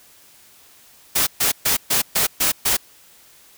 white noise bursts, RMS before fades -18 dBFS, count 7, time 1.15-2.77 s, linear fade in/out 10 ms, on 120 ms, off 130 ms, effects white hiss -50 dBFS RMS until 3.57 s

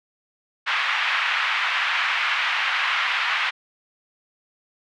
white band-pass noise, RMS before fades -23 dBFS, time 0.66-3.51 s, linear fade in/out 20 ms, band 1000 to 2800 Hz, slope 24 dB/octave, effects none

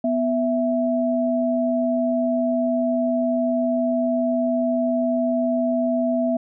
sine tone pair together, 247.5 / 659.7 Hz, B3 / E5, +4 / +1 cents, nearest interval octave + perfect fourth, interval 1697 cents, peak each -21 dBFS, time 0.04-6.37 s, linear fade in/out 5 ms, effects none

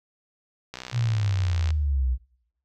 click train, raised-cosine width 0.2 ms, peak -18 dBFS, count 62, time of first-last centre 0.74-1.705 s, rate 63.2 Hz
sine exponential sweep, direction down, 123.47 to 60 Hz, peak -21 dBFS, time 0.92-2.18 s, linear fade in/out 50 ms
effects noise-tail reverb RT60 0.7 s tail -20 dB re dry

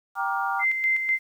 sine chord, G minor seventh, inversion none, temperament just, 784 / 940.8 / 1176 / 1411.2 Hz, G5 / Bb5 / D6 / F6, 0 / +16 / +2 / +18 cents, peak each -28 / -30 / -30 / -29 dBFS, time 0.15-0.65 s, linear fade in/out 50 ms
sine tone with tremolo, 2079 Hz, C7, 12 cents flat, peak -19 dBFS, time 0.59-1.19 s, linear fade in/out 50 ms, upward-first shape square, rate 4 Hz, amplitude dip 50%
effects 9-bit

